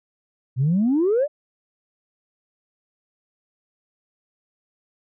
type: exponential sweep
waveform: sine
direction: up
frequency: 120 to 616 Hz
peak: -15 dBFS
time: 0.56-1.28 s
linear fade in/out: 50 ms
effects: tanh soft clip ceiling -13 dBFS